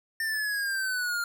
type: exponential sweep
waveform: square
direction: down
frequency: 1810 to 1396.9 Hz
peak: -28 dBFS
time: 0.2-1.24 s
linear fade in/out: 2 ms
effects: none